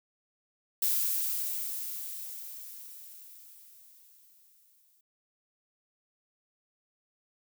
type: noise with exponential decay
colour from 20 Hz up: violet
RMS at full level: -27 dBFS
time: 0.82-5.01 s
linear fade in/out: 5 ms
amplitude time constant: 910 ms
effects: none